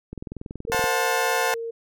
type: click train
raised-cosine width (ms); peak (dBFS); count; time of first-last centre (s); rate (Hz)
3; -21; 16; 0.13-0.841; 21.1
type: tone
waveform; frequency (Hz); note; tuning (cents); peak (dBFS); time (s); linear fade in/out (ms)
sine; 460; A#4; -23; -28; 0.67-1.71; 10
type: chord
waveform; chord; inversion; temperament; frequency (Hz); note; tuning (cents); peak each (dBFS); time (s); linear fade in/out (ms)
20% pulse; F# diminished; second; equal with one note detuned; 523.3 / 723.1 / 880; C5 / F#5 / A5; 0 / -40 / 0; -21; 0.72-1.54; 0
effects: none